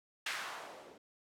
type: noise with low-pass filter sweep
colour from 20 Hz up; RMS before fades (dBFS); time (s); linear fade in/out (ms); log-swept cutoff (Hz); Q
violet; -44; 0.26-0.98; 5; 2000 to 350; 1.4
effects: none